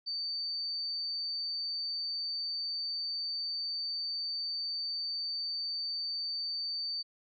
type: tone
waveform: sine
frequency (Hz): 4582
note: D8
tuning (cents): -44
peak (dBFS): -33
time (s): 0.06-7.03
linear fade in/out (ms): 20
effects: none